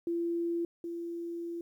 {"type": "tone pair in turn", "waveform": "sine", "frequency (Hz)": [340, 340], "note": ["F4", "F4"], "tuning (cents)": [-46, -46], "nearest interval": "unison", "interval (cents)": 0, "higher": "neither", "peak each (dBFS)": [-29, -35], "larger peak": "first", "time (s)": [[0.07, 0.65], [0.84, 1.61]], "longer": "second", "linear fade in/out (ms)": 2, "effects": ["11-bit"]}